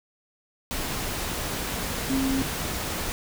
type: tone in noise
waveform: sine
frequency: 267.5 Hz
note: C4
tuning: 38 cents sharp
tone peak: -23 dBFS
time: 2.1-2.42 s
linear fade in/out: 0 ms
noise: pink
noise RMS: -30 dBFS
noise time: 0.71-3.12 s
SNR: +4 dB
effects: none